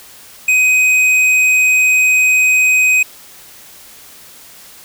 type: tone with hard clipping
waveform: sine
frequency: 2512 Hz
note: D#7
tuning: 16 cents sharp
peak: -10 dBFS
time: 0.48-3.03 s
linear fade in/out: 5 ms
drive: 8 dB
effects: white hiss -39 dBFS RMS until 4.84 s